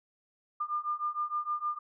sine beating tone pair, 1200 / 1206.5 Hz, D6 / D6, +37 / +46 cents, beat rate 6.5 Hz, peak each -34 / -33 dBFS, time 0.6-1.79 s, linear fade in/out 10 ms, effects none

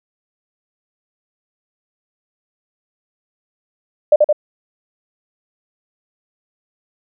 sine tone with echo, 599 Hz, D5, 34 cents sharp, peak -5 dBFS, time 4.12-4.16 s, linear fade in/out 5 ms, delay 84 ms, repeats 2, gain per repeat -2 dB, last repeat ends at 4.328 s, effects none

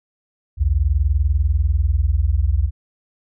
sine tone pair together, 60.5 / 80.76 Hz, B1 / E2, -35 / -35 cents, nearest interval perfect fourth, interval 500 cents, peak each -17 dBFS, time 0.57-2.71 s, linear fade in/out 50 ms, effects none

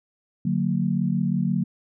sine chord, D augmented, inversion none, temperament just, 146.83 / 183.54 / 229.4 Hz, D3 / F#3 / A#3, 0 / -14 / -28 cents, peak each -26 / -23 / -26 dBFS, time 0.45-1.64 s, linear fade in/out 5 ms, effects none

